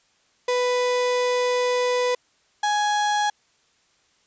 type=tone pair in turn; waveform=35% pulse; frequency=495.4 / 833.2 Hz; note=B4 / G#5; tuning=+5 / +5 cents; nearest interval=major sixth; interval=900 cents; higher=second; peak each=-18 dBFS; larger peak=neither; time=0.48-2.15 / 2.63-3.3 s; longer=first; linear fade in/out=5 ms; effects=white hiss -63 dBFS RMS until 4.26 s + resampled to 16000 Hz